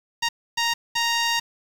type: tone bursts at uneven times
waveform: 10% pulse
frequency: 932.3 Hz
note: A#5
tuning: in tune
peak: -12 dBFS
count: 3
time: 0.22-0.29 / 0.57-0.74 / 0.95-1.4 s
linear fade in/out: 10 ms
effects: low-pass 10000 Hz 12 dB/octave + 7-bit